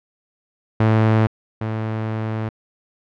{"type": "tone pair in turn", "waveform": "sawtooth", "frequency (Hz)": [110, 110], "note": ["A2", "A2"], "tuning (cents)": [0, 0], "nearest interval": "unison", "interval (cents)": 0, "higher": "neither", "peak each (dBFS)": [-9, -18], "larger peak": "first", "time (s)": [[0.8, 1.27], [1.61, 2.49]], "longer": "second", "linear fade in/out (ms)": 5, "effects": ["low-pass 2000 Hz 12 dB/octave"]}